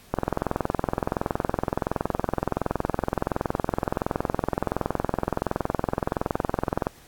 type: click train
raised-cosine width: 1 ms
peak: -8 dBFS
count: 145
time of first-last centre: 0.14-6.869 s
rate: 21.4 Hz
effects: pink hiss -52 dBFS RMS until 7.07 s + AAC 64 kbps